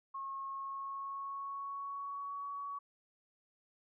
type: tone with pitch glide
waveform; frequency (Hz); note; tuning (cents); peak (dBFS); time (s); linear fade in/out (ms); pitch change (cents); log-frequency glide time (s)
sine; 1087 to 1126.6; C#6 to C#6; -34 to +28; -39; 0.14-2.79; 10; +62; 0.47-2.41
effects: none